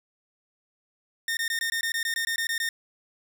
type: tone bursts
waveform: sawtooth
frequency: 1828 Hz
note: A#6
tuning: 34 cents flat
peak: -22 dBFS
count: 13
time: 1.28-2.69 s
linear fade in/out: 2 ms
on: 90 ms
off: 20 ms
effects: 9-bit